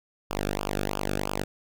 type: tone with flanger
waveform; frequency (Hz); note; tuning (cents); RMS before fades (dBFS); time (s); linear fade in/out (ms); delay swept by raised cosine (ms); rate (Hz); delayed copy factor
sawtooth; 49.78; G1; +27; -30; 0.3-1.44; 10; 0.49 to 1.02; 3; -0.95
effects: none